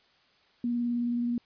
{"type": "tone with vibrato", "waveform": "sine", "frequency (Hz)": 239.4, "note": "A#3", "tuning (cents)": 46, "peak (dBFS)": -26, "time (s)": [0.64, 1.38], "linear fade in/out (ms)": 2, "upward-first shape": "triangle", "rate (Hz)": 19, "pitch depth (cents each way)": 21, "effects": ["white hiss -64 dBFS RMS until 1.45 s", "resampled to 11025 Hz"]}